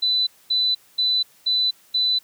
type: tone bursts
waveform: sine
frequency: 3996 Hz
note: B7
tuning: 20 cents sharp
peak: -17 dBFS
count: 5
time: 0.02-2.19 s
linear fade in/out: 10 ms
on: 250 ms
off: 230 ms
effects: white hiss -55 dBFS RMS until 2.23 s + high-pass 80 Hz 12 dB/octave

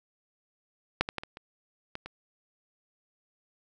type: clicks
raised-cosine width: 0.3 ms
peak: -7 / -16 / -15 / -24 / -27 / -20 / -24 dBFS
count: 7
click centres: 1.01 / 1.089 / 1.183 / 1.235 / 1.371 / 1.954 / 2.06 s
effects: none

